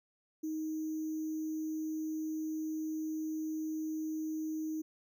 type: tone with sample-and-hold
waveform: sine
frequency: 313.7 Hz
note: D#4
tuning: 14 cents sharp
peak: -34 dBFS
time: 0.43-4.82 s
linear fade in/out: 10 ms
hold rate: 6300 Hz
effects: none